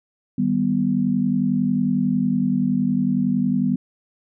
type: chord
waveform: sine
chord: Eb augmented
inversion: none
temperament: equal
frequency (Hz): 155.56 / 196 / 246.9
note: Eb3 / G3 / B3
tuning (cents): 0 / 0 / 0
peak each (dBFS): -26 / -21 / -20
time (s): 0.38-3.76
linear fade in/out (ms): 5
effects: none